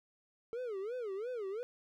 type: tone with vibrato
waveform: triangle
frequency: 440 Hz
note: A4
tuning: in tune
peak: -35 dBFS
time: 0.53-1.63 s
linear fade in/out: 0 ms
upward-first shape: sine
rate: 2.9 Hz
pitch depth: 250 cents each way
effects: none